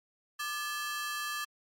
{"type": "ring-modulated tone", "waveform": "sawtooth", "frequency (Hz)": 1454, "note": "F#6", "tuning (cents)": -31, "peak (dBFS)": -27, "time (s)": [0.39, 1.45], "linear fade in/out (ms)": 10, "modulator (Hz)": 265, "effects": ["MP3 64 kbps"]}